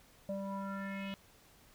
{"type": "tone with low-pass filter sweep", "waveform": "square", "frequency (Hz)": 196, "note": "G3", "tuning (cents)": 0, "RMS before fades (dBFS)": -40, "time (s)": [0.29, 1.14], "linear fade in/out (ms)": 0, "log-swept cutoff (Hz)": [600, 3100], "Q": 4.4, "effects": ["pink hiss -63 dBFS RMS until 1.74 s"]}